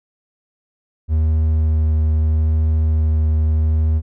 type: tone with vibrato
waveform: triangle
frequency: 78.2 Hz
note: D#2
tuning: 9 cents sharp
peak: -11 dBFS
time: 1.08-4.02 s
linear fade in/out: 50 ms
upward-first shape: sine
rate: 0.78 Hz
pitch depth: 9 cents each way
effects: none